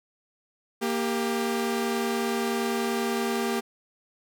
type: tone pair together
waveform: sawtooth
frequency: 233.1 / 395.7 Hz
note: A#3 / G4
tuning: 0 / +16 cents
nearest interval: major sixth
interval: 916 cents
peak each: -24 dBFS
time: 0.81-3.61 s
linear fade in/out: 20 ms
effects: none